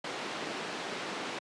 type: band-pass noise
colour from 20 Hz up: pink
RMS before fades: -38 dBFS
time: 0.04-1.39 s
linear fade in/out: 5 ms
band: 240 to 4100 Hz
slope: 12 dB/octave
effects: high-pass 150 Hz 12 dB/octave + resampled to 22050 Hz